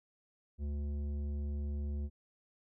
sine tone with tanh clipping, 72.4 Hz, D2, 24 cents flat, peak -36 dBFS, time 0.58-2.1 s, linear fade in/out 50 ms, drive 11 dB, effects none

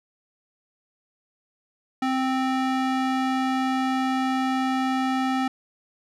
square tone with band-pass filter, 261.6 Hz, C4, in tune, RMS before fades -24 dBFS, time 2.02-5.48 s, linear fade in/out 5 ms, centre 980 Hz, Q 0.5, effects none

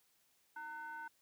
triangle ring-modulated tone, 294.9 Hz, D4, 7 cents sharp, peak -39 dBFS, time 0.56-1.08 s, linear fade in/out 5 ms, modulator 1210 Hz, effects white hiss -74 dBFS RMS until 1.21 s + high-pass 60 Hz 12 dB/octave

